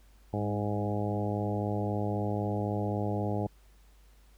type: harmonic tone with a mistuned harmonic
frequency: 103.83 Hz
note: G#2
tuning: in tune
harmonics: 1 / 2 / 3 / 4 / 5 / 6 / 7 / 8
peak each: -32 / -35 / -37 / -38 / -39 / -40 / -40 / -41 dBFS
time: 0.33-3.47 s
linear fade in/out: 5 ms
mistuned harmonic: 2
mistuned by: -25 cents
effects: added 50 Hz sine -56 dBFS peak until 4.37 s + pink hiss -66 dBFS RMS until 4.37 s